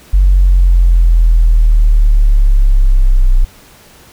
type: exponential sweep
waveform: sine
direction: down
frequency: 47.49 to 30.87 Hz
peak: -3 dBFS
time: 0.13-3.45 s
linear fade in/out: 10 ms
effects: tanh soft clip ceiling 0 dBFS + pink hiss -41 dBFS RMS until 4.12 s